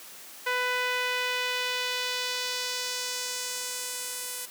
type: tone with band-pass filter sweep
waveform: sawtooth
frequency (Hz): 497.7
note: B4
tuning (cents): +13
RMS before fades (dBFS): -31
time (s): 0.46-4.46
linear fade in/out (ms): 10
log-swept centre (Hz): 1800 to 11000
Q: 1.2
effects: white hiss -46 dBFS RMS until 4.5 s + high-pass 200 Hz 12 dB/octave